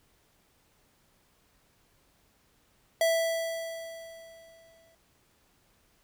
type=tone with exponential decay; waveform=square; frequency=659.3 Hz; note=E5; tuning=in tune; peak=-22 dBFS; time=3.01-4.95 s; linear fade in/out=2 ms; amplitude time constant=420 ms; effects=pink hiss -67 dBFS RMS until 6.03 s